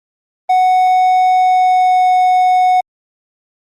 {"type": "tone with pitch glide", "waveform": "triangle", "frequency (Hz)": [740, 735.7], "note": ["F#5", "F#5"], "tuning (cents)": [0, -10], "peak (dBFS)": -6, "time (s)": [0.49, 2.81], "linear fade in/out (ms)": 10, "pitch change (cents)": -10, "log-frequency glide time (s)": [1.35, 2.12], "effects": ["Opus 24 kbps"]}